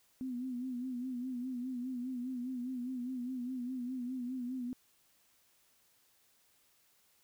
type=tone with vibrato; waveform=sine; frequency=251.2 Hz; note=B3; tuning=30 cents sharp; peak=-36 dBFS; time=0.21-4.73 s; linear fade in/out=0 ms; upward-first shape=sine; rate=4.9 Hz; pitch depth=72 cents each way; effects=white hiss -70 dBFS RMS until 7.23 s